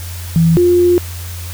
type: tone pair in turn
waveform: sine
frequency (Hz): 164.81 / 352.8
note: E3 / F4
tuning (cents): 0 / +18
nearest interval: octave + minor second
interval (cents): 1318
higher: second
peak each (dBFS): -7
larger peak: neither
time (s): 0.36-0.57 / 0.57-0.98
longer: second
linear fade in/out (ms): 0
effects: added 87 Hz sine -24 dBFS peak until 1.53 s + white hiss -32 dBFS RMS until 1.53 s